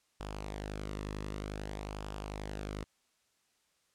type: tone with flanger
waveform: sawtooth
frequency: 51.2 Hz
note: G#1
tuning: 24 cents flat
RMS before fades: -41 dBFS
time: 0.2-2.84 s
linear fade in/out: 0 ms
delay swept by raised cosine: 0.48 to 1.34 ms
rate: 0.53 Hz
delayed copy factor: -0.5
effects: white hiss -74 dBFS RMS until 3.94 s + low-pass 9000 Hz 12 dB/octave